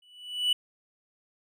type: tone with exponential growth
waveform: triangle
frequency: 2960 Hz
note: F#7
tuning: in tune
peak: -18 dBFS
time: 0.02-0.53 s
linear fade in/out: 5 ms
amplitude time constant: 110 ms
effects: none